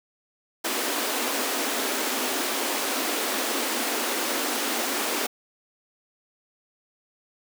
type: high-pass noise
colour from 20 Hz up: pink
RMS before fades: -27 dBFS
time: 0.64-5.27 s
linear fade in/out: 10 ms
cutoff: 230 Hz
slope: 96 dB/octave
effects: none